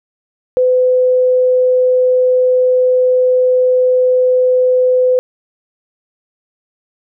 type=tone; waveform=sine; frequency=506 Hz; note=B4; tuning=42 cents sharp; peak=-8 dBFS; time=0.57-5.19 s; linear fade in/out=0 ms; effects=none